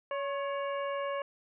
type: harmonic tone with a mistuned harmonic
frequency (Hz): 562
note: C#5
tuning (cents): +24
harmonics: 1 / 2 / 3 / 4 / 5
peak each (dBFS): -33 / -37 / -44 / -47 / -48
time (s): 0.11-1.22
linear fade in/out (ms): 2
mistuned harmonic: 2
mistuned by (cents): -53
effects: none